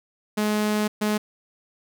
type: tone bursts at uneven times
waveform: sawtooth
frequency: 211.4 Hz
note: G#3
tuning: 31 cents sharp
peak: -17 dBFS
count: 2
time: 0.37-0.88 / 1.01-1.18 s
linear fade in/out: 10 ms
effects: none